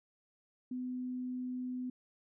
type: tone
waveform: sine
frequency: 251.9 Hz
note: B3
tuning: 34 cents sharp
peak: -36 dBFS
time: 0.71-1.9 s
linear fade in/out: 5 ms
effects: none